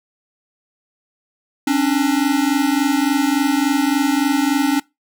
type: tone pair together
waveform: square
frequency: 271.5 / 295 Hz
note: C#4 / D4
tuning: -36 / +8 cents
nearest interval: minor second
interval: 144 cents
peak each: -18 dBFS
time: 1.67-4.8 s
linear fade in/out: 5 ms
effects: noise-tail reverb RT60 0.2 s tail -22 dB re dry